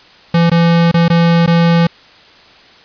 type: tone with dropouts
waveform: square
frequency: 168.9 Hz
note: E3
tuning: 42 cents sharp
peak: -8 dBFS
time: 0.34-1.87 s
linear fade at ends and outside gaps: 5 ms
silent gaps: 0.498-0.515 / 0.915-0.941 / 1.082-1.1 / 1.463-1.475 s
effects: white hiss -42 dBFS RMS until 2.84 s + resampled to 11025 Hz